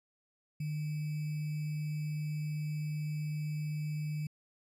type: tone with sample-and-hold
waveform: sine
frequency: 151.3 Hz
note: D#3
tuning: 48 cents flat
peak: -33 dBFS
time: 0.6-4.27 s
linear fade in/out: 5 ms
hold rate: 2450 Hz
effects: resampled to 32000 Hz